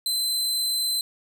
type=tone; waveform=sawtooth; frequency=4062 Hz; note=B7; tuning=48 cents sharp; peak=-20 dBFS; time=0.06-1.01 s; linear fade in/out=2 ms; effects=none